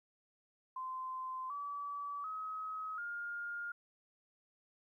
sine tone with pitch steps, 1035 / 1148.4 / 1274.2 / 1413.9 Hz, C6 / D6 / D#6 / F6, -19 / -39 / +41 / +21 cents, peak -39 dBFS, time 0.76-3.72 s, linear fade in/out 5 ms, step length 740 ms, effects 13-bit

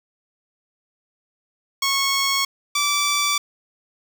10% pulse tone pair in turn, 1099 / 1161.2 Hz, C#6 / D6, -15 / -20 cents, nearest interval minor second, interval 95 cents, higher second, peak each -10 dBFS, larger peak neither, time 1.82-2.45 / 2.75-3.38 s, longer neither, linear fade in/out 5 ms, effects none

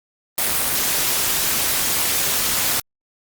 white noise with amplitude modulation, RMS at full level -17 dBFS, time 0.38-2.8 s, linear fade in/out 2 ms, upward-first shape sine, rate 236 Hz, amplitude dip 60%, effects Opus 32 kbps

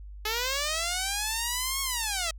5% pulse linear two-way sweep, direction up then down, 421.4 to 1100 to 634 Hz, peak -16 dBFS, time 0.25-2.31 s, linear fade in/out 5 ms, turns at 1.81 s, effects added 50 Hz sine -40 dBFS peak until 2.38 s

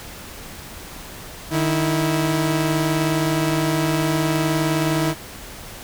sawtooth tone pair together, 153.09 / 325.6 Hz, D#3 / E4, -28 / -21 cents, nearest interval octave + minor second, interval 1307 cents, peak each -17 dBFS, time 1.5-5.15 s, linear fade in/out 50 ms, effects pink hiss -37 dBFS RMS until 5.83 s

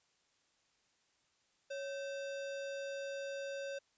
sine tone with sample-and-hold, 554 Hz, C#5, 1 cent flat, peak -39 dBFS, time 1.7-3.79 s, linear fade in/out 10 ms, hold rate 2100 Hz, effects white hiss -75 dBFS RMS until 3.97 s + resampled to 16000 Hz

